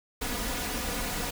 pink noise with comb filter, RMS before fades -32 dBFS, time 0.21-1.31 s, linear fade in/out 10 ms, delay 4.1 ms, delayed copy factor +0.6, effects none

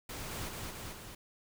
pink noise with echo, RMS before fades -42 dBFS, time 0.09-0.49 s, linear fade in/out 5 ms, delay 220 ms, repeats 3, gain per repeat -2 dB, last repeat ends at 1.15 s, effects none

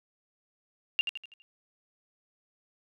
sine tone with echo, 2794 Hz, F7, in tune, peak -21 dBFS, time 0.99-1.01 s, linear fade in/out 0 ms, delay 82 ms, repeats 5, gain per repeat -7 dB, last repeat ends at 1.42 s, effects none

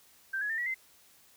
sine tone with pitch steps, 1568 / 1680.5 / 1801.2 / 1930.4 / 2069 Hz, G6 / G#6 / A6 / B6 / C7, 0 / +20 / +40 / -40 / -20 cents, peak -30 dBFS, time 0.33-0.745 s, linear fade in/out 10 ms, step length 83 ms, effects white hiss -61 dBFS RMS until 1.36 s

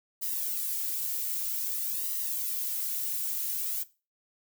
violet noise with flanger, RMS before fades -32 dBFS, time 0.21-3.84 s, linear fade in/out 20 ms, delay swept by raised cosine 1 to 2.8 ms, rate 0.52 Hz, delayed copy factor +0.8, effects noise-tail reverb RT60 0.3 s tail -18 dB re dry

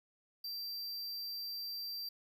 square tone, 4700 Hz, D8, 1 cent sharp, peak -40 dBFS, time 0.44-2.09 s, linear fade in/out 5 ms, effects 12-bit

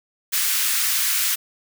white high-pass noise, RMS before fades -21 dBFS, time 0.32-1.36 s, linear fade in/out 20 ms, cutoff 1300 Hz, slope 24 dB/octave, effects none

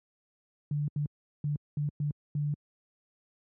sine tone bursts at uneven times, 146.83 Hz, D3, in tune, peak -27 dBFS, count 6, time 0.71-0.88 / 0.96-1.06 / 1.44-1.56 / 1.77-1.89 / 2-2.11 / 2.35-2.54 s, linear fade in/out 2 ms, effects high-pass 80 Hz 12 dB/octave

